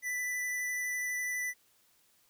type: tone with vibrato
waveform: square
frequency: 1985 Hz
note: B6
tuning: 8 cents sharp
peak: -33 dBFS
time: 0.02-1.54 s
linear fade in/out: 50 ms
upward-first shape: sine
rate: 12 Hz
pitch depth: 11 cents each way
effects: white hiss -68 dBFS RMS until 2.29 s